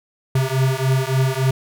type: beating tone pair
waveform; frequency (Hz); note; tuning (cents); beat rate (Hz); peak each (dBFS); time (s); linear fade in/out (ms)
square; 130.3 / 133.8; C3 / C3; -7 / +39; 3.5; -20; 0.35-1.51; 5
effects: none